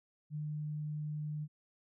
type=tone; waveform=sine; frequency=150.9 Hz; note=D3; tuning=47 cents sharp; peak=-36 dBFS; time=0.3-1.48 s; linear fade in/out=50 ms; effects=none